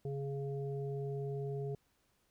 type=harmonic tone; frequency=138.8 Hz; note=C#3; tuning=3 cents sharp; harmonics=1 / 3 / 5; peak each=-38 / -40 / -52 dBFS; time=0.05-1.75 s; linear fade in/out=2 ms; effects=pink hiss -75 dBFS RMS until 2.3 s